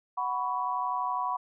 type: chord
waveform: sine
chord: F# suspended fourth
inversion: none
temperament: equal with one note detuned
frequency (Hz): 740 / 987.8 / 1119.7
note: F#5 / B5 / C#6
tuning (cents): 0 / 0 / +17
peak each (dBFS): -34 / -30 / -33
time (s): 0.17-1.37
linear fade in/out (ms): 10
effects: none